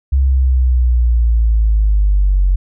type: linear sweep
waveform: sine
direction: down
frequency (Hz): 68 to 45.52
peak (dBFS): -8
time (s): 0.12-2.56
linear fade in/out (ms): 10
effects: tanh soft clip ceiling -4 dBFS